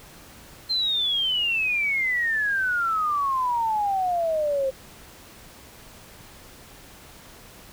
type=exponential sweep; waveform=sine; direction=down; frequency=4174 to 523.3 Hz; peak=-21 dBFS; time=0.69-4.71 s; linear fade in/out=20 ms; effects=pink hiss -47 dBFS RMS until 7.72 s